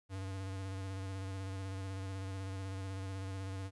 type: tone with vibrato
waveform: square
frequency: 96 Hz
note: G2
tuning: 36 cents flat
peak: -40 dBFS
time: 0.09-3.71 s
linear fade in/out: 50 ms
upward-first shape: square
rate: 16 Hz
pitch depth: 24 cents each way
effects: resampled to 24000 Hz + 13-bit